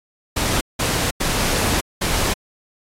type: noise bursts at uneven times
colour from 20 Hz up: pink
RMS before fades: -20 dBFS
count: 4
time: 0.36-0.61 / 0.79-1.11 / 1.2-1.81 / 2.01-2.34 s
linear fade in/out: 10 ms
effects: low-pass 12000 Hz 12 dB/octave + AAC 48 kbps